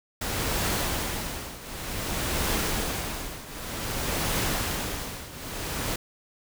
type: noise with tremolo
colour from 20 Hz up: pink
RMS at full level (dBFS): -26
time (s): 0.21-5.96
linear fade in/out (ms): 5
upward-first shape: triangle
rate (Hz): 0.54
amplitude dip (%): 85
effects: none